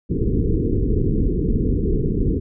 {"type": "low-pass noise", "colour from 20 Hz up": "pink", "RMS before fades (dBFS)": -19, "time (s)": [0.09, 2.4], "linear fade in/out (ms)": 20, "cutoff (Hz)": 460, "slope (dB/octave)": 96, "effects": []}